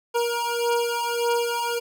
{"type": "beating tone pair", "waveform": "25% pulse", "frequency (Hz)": [471.9, 473.6], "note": ["A#4", "A#4"], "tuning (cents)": [21, 27], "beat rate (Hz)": 1.7, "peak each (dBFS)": [-21, -22], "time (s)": [0.14, 1.8], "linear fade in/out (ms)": 20, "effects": []}